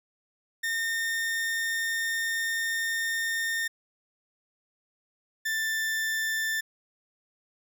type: tone pair in turn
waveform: 40% pulse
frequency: 1823 / 1773.1 Hz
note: A#6 / A6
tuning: -39 / +13 cents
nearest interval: unison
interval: 48 cents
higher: first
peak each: -26 dBFS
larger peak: neither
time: 0.63-3.68 / 5.45-6.61 s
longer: first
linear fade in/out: 10 ms
effects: none